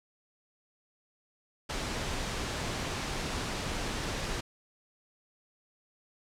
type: noise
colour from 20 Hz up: pink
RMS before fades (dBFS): -34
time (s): 1.69-4.41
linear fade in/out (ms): 10
effects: low-pass 7000 Hz 12 dB/octave